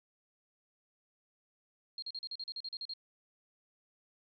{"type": "tone bursts", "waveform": "sine", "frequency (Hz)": 4229, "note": "C8", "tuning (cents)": 18, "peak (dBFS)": -38, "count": 12, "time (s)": [1.98, 2.936], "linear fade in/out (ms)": 2, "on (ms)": 43, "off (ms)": 40, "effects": []}